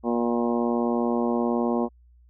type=harmonic tone with a mistuned harmonic; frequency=118.9 Hz; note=A#2; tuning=35 cents sharp; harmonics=2 / 3 / 4 / 5 / 6 / 7 / 8 / 9; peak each=-24 / -28 / -30 / -32 / -34 / -35 / -36 / -37 dBFS; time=0.03-1.89 s; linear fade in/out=50 ms; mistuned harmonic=7; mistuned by=-37 cents; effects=added 60 Hz sine -52 dBFS peak until 2.29 s